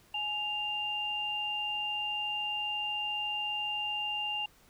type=tone pair together; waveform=sine; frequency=838.9 / 2794 Hz; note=G#5 / F7; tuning=+17 / 0 cents; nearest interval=octave + major sixth; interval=2083 cents; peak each=-38 / -32 dBFS; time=0.14-4.46 s; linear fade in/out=5 ms; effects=pink hiss -62 dBFS RMS until 4.69 s